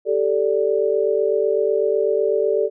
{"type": "chord", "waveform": "sine", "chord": "G suspended second", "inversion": "none", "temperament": "equal with one note detuned", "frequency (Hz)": [392, 440, 583.3], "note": ["G4", "A4", "D5"], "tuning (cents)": [0, 0, -12], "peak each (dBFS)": [-21, -19, -22], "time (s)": [0.05, 2.7], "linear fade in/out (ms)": 50, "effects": []}